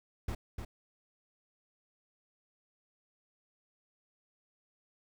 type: noise with echo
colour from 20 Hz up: brown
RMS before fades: -35 dBFS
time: 0.28-0.35 s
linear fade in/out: 5 ms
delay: 300 ms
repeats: 1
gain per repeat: -5 dB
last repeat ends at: 0.65 s
effects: none